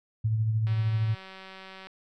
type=tone with tremolo; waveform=sine; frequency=110 Hz; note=A2; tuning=in tune; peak=-21 dBFS; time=0.24-1.15 s; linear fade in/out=10 ms; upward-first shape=triangle; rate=13 Hz; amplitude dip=45%
type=click train; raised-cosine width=0.3 ms; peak=-29 dBFS; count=229; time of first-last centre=0.67-1.87 s; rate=190 Hz
effects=none